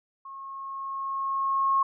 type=tone with level ramp; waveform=sine; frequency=1086 Hz; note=C#6; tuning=36 cents flat; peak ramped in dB=-39 to -19 dBFS; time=0.25-1.83 s; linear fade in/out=5 ms; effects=none

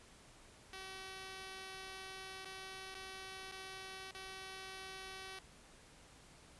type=tone with dropouts; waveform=5% pulse; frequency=380.7 Hz; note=F#4; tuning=49 cents sharp; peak=-36 dBFS; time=0.73-5.39 s; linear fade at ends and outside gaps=2 ms; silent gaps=2.448-2.455 / 2.944-2.95 / 3.515-3.521 / 4.111-4.147 s; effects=pink hiss -61 dBFS RMS until 6.59 s + resampled to 24000 Hz

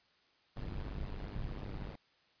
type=noise with amplitude modulation; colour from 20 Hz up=brown; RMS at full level=-37 dBFS; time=0.56-1.96 s; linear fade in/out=10 ms; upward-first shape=sine; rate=100 Hz; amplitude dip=90%; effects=white hiss -70 dBFS RMS until 2.4 s + resampled to 11025 Hz

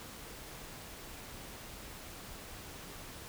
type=silence; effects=pink hiss -48 dBFS RMS until 3.28 s

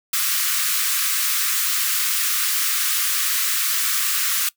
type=high-pass noise; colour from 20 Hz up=white; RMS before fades=-21 dBFS; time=0.13-4.49 s; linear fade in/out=5 ms; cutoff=1100 Hz; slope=96 dB/octave; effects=noise-tail reverb RT60 0.1 s tail -20 dB re dry

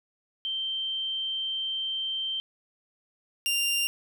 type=tone pair in turn; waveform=sine / sawtooth; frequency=3130 / 2789 Hz; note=G7 / F7; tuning=-3 / -3 cents; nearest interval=major second; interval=200 cents; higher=first; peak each=-28 / -21 dBFS; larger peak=second; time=0.45-2.4 / 3.46-3.87 s; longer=first; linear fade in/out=0 ms; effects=none

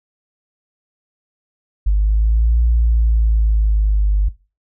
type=exponential two-way sweep; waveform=sine; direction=up then down; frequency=49.73 to 58.4 to 49.73 Hz; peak=-10 dBFS; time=1.86-4.29 s; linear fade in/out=10 ms; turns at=2.62 s; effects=noise-tail reverb RT60 0.3 s tail -19 dB re dry + tanh soft clip ceiling -7 dBFS

